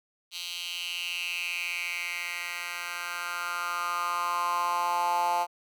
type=tone with high-pass filter sweep; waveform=10% pulse; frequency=174.61 Hz; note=F3; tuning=in tune; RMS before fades=-31 dBFS; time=0.31-5.47 s; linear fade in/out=50 ms; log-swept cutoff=3500 to 800 Hz; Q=5.2; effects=none